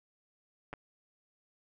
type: clicks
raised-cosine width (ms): 0.5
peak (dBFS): -27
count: 2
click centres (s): 0.73 / 0.737
effects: none